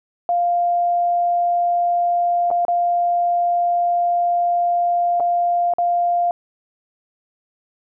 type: tone with dropouts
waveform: sine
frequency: 698.5 Hz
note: F5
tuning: in tune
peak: -15 dBFS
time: 0.29-6.31 s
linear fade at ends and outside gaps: 1 ms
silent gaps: 2.504-2.512 / 2.651-2.682 / 5.199-5.204 / 5.737-5.784 s
effects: none